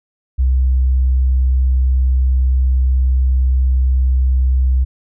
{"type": "tone", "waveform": "sine", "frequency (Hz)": 64.5, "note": "C2", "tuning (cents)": -24, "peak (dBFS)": -9, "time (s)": [0.38, 4.85], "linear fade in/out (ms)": 20, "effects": ["tanh soft clip ceiling -7 dBFS"]}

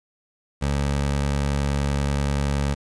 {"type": "tone", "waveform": "20% pulse", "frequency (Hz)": 70.5, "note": "C#2", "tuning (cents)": 30, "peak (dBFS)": -16, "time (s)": [0.61, 2.75], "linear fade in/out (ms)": 20, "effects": ["resampled to 22050 Hz", "8-bit"]}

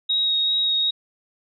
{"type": "tone with vibrato", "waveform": "sine", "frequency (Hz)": 3777, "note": "A#7", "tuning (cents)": 22, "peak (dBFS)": -18, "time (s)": [0.09, 0.91], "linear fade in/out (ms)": 10, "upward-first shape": "sine", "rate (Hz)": 2.6, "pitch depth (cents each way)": 13, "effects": []}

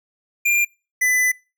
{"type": "tone pair in turn", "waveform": "square", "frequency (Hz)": [2395, 2002], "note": ["D7", "B6"], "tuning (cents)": [33, 23], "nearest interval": "minor third", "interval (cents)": 310, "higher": "first", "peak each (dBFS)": -16, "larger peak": "neither", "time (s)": [[0.45, 0.65], [1.01, 1.32]], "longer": "second", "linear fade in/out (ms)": 10, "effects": ["noise-tail reverb RT60 0.3 s tail -24 dB re dry"]}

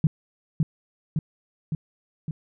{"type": "tone with echo", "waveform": "sine", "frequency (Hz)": 155.56, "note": "D#3", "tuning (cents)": 0, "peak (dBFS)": -14, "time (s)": [0.04, 0.07], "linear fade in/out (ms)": 2, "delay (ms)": 560, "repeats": 4, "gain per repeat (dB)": -3, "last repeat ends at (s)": 2.31, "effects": []}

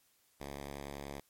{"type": "tone", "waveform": "5% pulse", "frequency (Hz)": 70.4, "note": "C#2", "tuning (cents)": 27, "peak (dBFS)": -31, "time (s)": [0.4, 1.2], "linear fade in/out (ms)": 5, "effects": ["white hiss -71 dBFS RMS until 1.29 s", "MP3 64 kbps"]}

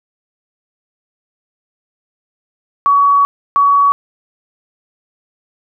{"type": "tone bursts at uneven times", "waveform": "sine", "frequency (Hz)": 1129, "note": "C#6", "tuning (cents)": 31, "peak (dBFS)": -7, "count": 2, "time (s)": [[2.86, 3.25], [3.56, 3.92]], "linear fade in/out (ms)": 0, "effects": []}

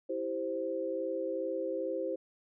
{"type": "chord", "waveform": "sine", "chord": "C major", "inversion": "first", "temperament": "equal", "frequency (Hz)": [329.6, 392, 523.3], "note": ["E4", "G4", "C5"], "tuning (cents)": [0, 0, 0], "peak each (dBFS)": [-38, -38, -34], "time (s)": [0.09, 2.16], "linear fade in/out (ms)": 10, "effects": []}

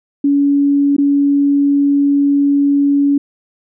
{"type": "tone with dropouts", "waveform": "sine", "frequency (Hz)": 283, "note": "C#4", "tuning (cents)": 36, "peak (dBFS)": -9, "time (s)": [0.24, 3.18], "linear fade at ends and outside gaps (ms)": 5, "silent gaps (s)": [0.966, 0.982], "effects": []}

